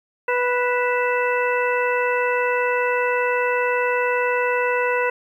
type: harmonic tone with a mistuned harmonic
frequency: 492.6 Hz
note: B4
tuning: 5 cents flat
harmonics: 1 / 2 / 3 / 4 / 5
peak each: -21 / -24 / -26 / -27 / -28 dBFS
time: 0.28-5.1 s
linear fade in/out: 5 ms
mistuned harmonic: 5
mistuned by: +120 cents
effects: 9-bit